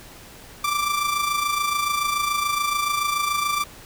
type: tone with amplitude modulation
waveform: sawtooth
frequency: 1174.7 Hz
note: D6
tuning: in tune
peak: -15 dBFS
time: 0.64-3.64 s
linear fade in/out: 5 ms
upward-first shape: sine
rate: 27 Hz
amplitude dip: 55%
effects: pink hiss -44 dBFS RMS until 3.85 s